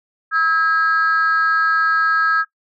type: tone pair together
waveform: sine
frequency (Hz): 1294.5 / 1631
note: E6 / G#6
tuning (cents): -32 / -32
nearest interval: major third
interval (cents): 400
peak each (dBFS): -15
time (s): 0.31-2.45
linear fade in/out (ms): 50
effects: noise-tail reverb RT60 0.1 s tail -18 dB re dry + tanh soft clip ceiling -9 dBFS